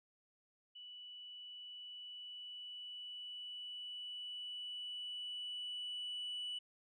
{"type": "tone with level ramp", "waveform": "sine", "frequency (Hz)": 2960, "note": "F#7", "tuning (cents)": 0, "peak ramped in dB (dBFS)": [-50, -38], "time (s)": [0.75, 6.59], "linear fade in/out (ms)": 10, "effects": ["tanh soft clip ceiling -38 dBFS"]}